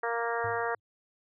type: harmonic tone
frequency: 233.1 Hz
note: A#3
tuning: in tune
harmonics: 2 / 3 / 4 / 5 / 6 / 7 / 8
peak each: -33 / -35 / -36 / -37 / -38 / -38 / -39 dBFS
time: 0.03-0.75 s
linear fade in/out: 5 ms
type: tone with exponential decay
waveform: triangle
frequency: 105 Hz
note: G#2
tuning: 19 cents sharp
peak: -34 dBFS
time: 0.44-0.8 s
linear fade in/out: 5 ms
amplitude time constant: 77 ms
effects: none